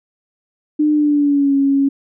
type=tone with pitch glide; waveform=sine; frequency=301.3 to 276.3 Hz; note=D4 to C#4; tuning=+44 to -6 cents; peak=-11 dBFS; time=0.79-1.89 s; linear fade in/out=10 ms; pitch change=-150 cents; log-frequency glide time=0.92-1.55 s; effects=none